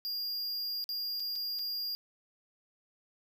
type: tone with dropouts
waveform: square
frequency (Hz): 4820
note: D8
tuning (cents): +44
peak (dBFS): -34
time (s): 0.05-1.95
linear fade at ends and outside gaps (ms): 0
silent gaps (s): 0.841-0.891 / 1.198-1.202 / 1.356-1.36 / 1.588-1.592
effects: none